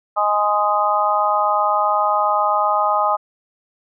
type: harmonic tone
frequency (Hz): 207.6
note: G#3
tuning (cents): 0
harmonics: 3 / 4 / 5 / 6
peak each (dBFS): -22 / -19 / -22 / -19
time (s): 0.16-3.17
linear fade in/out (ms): 20
effects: none